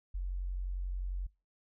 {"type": "tone", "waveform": "sine", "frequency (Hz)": 45.64, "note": "F#1", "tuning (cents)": -23, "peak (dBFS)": -33, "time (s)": [0.14, 1.27], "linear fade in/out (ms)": 10, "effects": ["noise-tail reverb RT60 0.3 s tail -25 dB re dry"]}